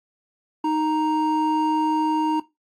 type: tone pair together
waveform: triangle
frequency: 311.1 / 932.8 Hz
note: D#4 / A#5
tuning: 0 / +1 cents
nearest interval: octave + perfect fifth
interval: 1901 cents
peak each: -20 dBFS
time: 0.64-2.4 s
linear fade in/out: 5 ms
effects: noise-tail reverb RT60 0.2 s tail -18 dB re dry + AAC 64 kbps